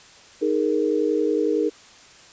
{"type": "chord", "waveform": "sine", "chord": "D# suspended fourth", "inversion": "none", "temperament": "equal", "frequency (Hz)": [311.1, 415.3, 466.2], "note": ["D#4", "G#4", "A#4"], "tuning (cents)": [0, 0, 0], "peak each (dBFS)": -23, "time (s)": [0.41, 1.7], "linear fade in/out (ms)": 20, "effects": ["white hiss -48 dBFS RMS until 2.32 s", "resampled to 16000 Hz"]}